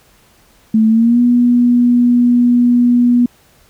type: tone with pitch glide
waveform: sine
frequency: 220 to 242.7 Hz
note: A3 to B3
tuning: 0 to -30 cents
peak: -7 dBFS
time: 0.74-3.26 s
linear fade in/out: 5 ms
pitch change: +170 cents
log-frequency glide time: 0.88-1.2 s
effects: pink hiss -50 dBFS RMS until 3.69 s